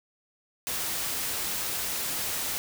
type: noise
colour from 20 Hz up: white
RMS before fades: -31 dBFS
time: 0.67-2.58 s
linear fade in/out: 0 ms
effects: none